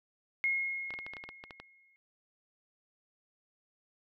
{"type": "tone with exponential decay", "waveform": "sine", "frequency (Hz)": 2157, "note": "C#7", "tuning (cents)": -48, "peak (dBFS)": -26, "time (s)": [0.44, 1.96], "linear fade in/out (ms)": 0, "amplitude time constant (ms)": 330}
{"type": "clicks", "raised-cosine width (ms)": 0.3, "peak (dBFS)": -28, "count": 11, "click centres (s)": [0.906, 0.939, 0.989, 1.065, 1.136, 1.168, 1.239, 1.29, 1.439, 1.508, 1.6]}
{"effects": []}